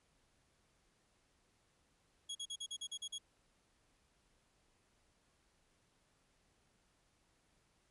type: tone bursts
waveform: sawtooth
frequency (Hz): 3322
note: G#7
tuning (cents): 0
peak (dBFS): -38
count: 9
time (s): 2.29-3.184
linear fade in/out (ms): 10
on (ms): 62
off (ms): 42
effects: pink hiss -75 dBFS RMS until 7.9 s + resampled to 24000 Hz